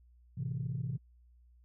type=chord; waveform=sine; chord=A minor; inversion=none; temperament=equal; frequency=110 / 130.81 / 164.81 Hz; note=A2 / C3 / E3; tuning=0 / 0 / 0 cents; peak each=-39 / -35 / -39 dBFS; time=0.37-0.98 s; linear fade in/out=10 ms; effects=tanh soft clip ceiling -27 dBFS + added 60 Hz sine -59 dBFS peak until 1.64 s